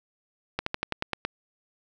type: slowing click train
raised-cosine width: 0.3 ms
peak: -11 dBFS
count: 8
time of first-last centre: 0.59-1.25 s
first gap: 74 ms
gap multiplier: 1.08
effects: none